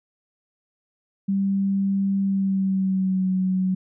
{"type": "tone with pitch glide", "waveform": "sine", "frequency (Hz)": [196, 186.61], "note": ["G3", "F#3"], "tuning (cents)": [0, 15], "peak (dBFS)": -19, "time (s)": [1.28, 3.75], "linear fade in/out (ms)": 10, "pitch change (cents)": -85, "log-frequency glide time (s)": [2.21, 3.3], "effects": []}